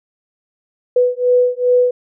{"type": "beating tone pair", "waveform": "sine", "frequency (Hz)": [493.9, 496.4], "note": ["B4", "B4"], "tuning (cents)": [0, 9], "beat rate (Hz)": 2.5, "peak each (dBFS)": -14, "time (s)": [0.96, 1.91], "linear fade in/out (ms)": 5, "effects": []}